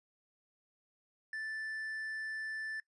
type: tone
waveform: triangle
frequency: 1760 Hz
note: A6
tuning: in tune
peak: -36 dBFS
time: 1.33-2.8 s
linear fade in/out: 2 ms
effects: noise-tail reverb RT60 0.1 s tail -21 dB re dry + resampled to 24000 Hz